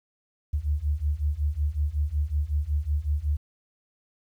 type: beating tone pair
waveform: sine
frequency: 71.1 / 76.5 Hz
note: C#2 / D#2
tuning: +45 / -29 cents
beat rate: 5.4 Hz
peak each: -27 / -26 dBFS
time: 0.53-3.37 s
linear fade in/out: 10 ms
effects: 10-bit